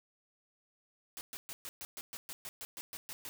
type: noise bursts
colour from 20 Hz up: white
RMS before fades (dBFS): -44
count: 14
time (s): 1.17-3.29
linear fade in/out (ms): 0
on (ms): 40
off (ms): 120
effects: none